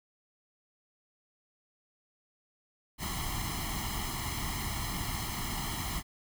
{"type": "noise with comb filter", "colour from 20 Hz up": "pink", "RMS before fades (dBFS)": -35, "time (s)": [2.98, 6.03], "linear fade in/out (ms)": 50, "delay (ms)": 0.97, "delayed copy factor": 0.9, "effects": []}